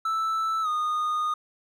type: tone with pitch glide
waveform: triangle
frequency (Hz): 1318.5 to 1230.2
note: E6 to D#6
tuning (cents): 0 to -20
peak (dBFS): -22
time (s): 0.05-1.34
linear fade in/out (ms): 5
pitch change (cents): -120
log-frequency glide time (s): 0.62-0.68
effects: none